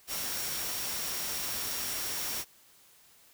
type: tone in noise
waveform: sine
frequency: 5588 Hz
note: F8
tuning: in tune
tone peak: -41 dBFS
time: 0.07-2.45 s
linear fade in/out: 50 ms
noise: white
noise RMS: -35 dBFS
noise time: 0.07-2.45 s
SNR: -9 dB
effects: white hiss -60 dBFS RMS until 3.33 s